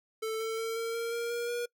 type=tone with pitch steps; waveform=square; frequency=441.9 / 447 / 452.2 / 457.5 / 462.8 / 468.2 / 473.6 / 479.1 Hz; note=A4 / A4 / A4 / A#4 / A#4 / A#4 / A#4 / A#4; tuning=+7 / +27 / +47 / -32 / -13 / +8 / +27 / +47 cents; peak=-32 dBFS; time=0.22-1.66 s; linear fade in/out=10 ms; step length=180 ms; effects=noise-tail reverb RT60 0.1 s tail -24 dB re dry